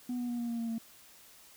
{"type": "tone with pitch steps", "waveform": "sine", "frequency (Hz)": [246.9, 243.5, 240.1, 236.8, 233.6, 230.4, 227.2], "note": ["B3", "B3", "B3", "A#3", "A#3", "A#3", "A#3"], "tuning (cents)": [0, -24, -49, 27, 4, -20, -44], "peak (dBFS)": -30, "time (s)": [0.09, 0.783], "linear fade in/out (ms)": 5, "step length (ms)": 99, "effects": ["tanh soft clip ceiling -31 dBFS", "white hiss -57 dBFS RMS until 1.56 s"]}